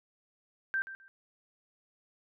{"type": "tone with echo", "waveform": "sine", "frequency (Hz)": 1568, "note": "G6", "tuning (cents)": 0, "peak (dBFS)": -28, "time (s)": [0.74, 0.82], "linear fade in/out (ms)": 0, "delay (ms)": 130, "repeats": 2, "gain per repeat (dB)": -13, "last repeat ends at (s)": 1.08, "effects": []}